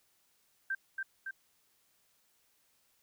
sine tone with echo, 1568 Hz, G6, in tune, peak -31 dBFS, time 0.7-0.75 s, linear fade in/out 5 ms, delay 280 ms, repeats 2, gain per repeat -3 dB, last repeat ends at 1.31 s, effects white hiss -72 dBFS RMS until 3.02 s

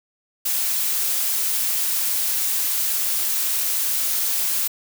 blue noise, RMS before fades -22 dBFS, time 0.45-4.68 s, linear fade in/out 10 ms, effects none

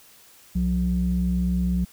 sine tone pair together, 63.64 / 180 Hz, C2 / F#3, -47 / -47 cents, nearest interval octave + tritone, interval 1800 cents, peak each -23 / -21 dBFS, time 0.55-1.85 s, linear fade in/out 10 ms, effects tanh soft clip ceiling -14 dBFS + white hiss -52 dBFS RMS until 1.92 s

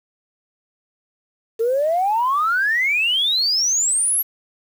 sine exponential sweep, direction up, 440 to 11870 Hz, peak -15 dBFS, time 1.59-4.23 s, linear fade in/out 20 ms, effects tanh soft clip ceiling -11 dBFS + 7-bit

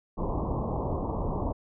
pink low-pass noise, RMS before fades -30 dBFS, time 0.17-1.53 s, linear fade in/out 20 ms, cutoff 1100 Hz, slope 96 dB/octave, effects none

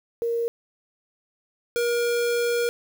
sine / square tone pair in turn, 466.2 / 475.2 Hz, A#4 / A#4, 0 / +33 cents, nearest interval unison, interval 33 cents, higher second, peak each -22 dBFS, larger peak neither, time 0.22-0.48 / 1.76-2.69 s, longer second, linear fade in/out 0 ms, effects 8-bit

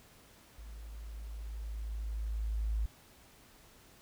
sine tone with level ramp, 54 Hz, A1, 32 cents flat, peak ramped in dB -45 to -29 dBFS, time 0.58-2.86 s, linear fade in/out 5 ms, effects pink hiss -60 dBFS RMS until 4.01 s

